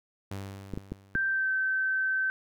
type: tone with exponential decay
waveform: sawtooth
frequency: 98 Hz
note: G2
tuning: in tune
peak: -30 dBFS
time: 0.31-1.74 s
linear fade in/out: 5 ms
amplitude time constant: 310 ms
type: clicks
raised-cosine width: 3 ms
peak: -20 dBFS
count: 4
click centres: 0.737 / 0.775 / 0.92 / 1.154 s
type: tone with pitch glide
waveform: sine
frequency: 1568 to 1542 Hz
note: G6 to G6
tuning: 0 to -29 cents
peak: -25 dBFS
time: 1.15-2.3 s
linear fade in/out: 0 ms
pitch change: -29 cents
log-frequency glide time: 1.28-1.5 s
effects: none